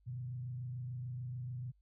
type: tone with frequency modulation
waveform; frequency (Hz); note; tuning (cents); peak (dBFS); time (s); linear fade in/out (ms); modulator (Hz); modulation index
sine; 124.2; B2; +10; -39; 0.06-1.72; 20; 26.8; 0.46
effects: added 50 Hz sine -67 dBFS peak until 1.81 s